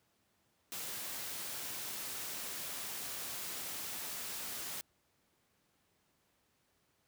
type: noise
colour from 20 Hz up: white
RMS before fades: -42 dBFS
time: 0.72-4.81 s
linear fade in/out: 0 ms
effects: pink hiss -75 dBFS RMS until 7.07 s + high-pass 80 Hz 12 dB/octave